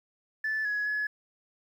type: tone with pitch steps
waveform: sine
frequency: 1747 / 1680 / 1698 Hz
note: A6 / G#6 / G#6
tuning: -13 / +19 / +38 cents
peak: -26 dBFS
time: 0.44-1.07 s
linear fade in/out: 5 ms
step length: 210 ms
effects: tanh soft clip ceiling -24 dBFS + 10-bit